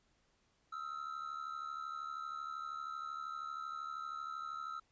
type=ring-modulated tone; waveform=triangle; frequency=1315 Hz; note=E6; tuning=5 cents flat; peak=-36 dBFS; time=0.72-4.8 s; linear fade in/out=10 ms; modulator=36.4 Hz; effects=pink hiss -75 dBFS RMS until 4.91 s + resampled to 16000 Hz